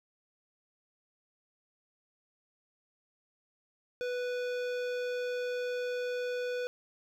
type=tone with hard clipping; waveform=sine; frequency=493.9 Hz; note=B4; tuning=in tune; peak=-34 dBFS; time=4.01-6.67 s; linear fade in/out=0 ms; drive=16 dB; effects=none